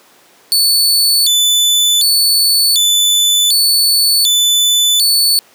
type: tone with vibrato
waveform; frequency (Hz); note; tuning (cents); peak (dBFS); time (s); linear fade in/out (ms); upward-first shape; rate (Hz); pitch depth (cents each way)
sawtooth; 3951; B7; 0; -6; 0.52-5.39; 0; square; 0.67; 210
effects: pink hiss -46 dBFS RMS until 5.54 s + high-pass 300 Hz 12 dB/octave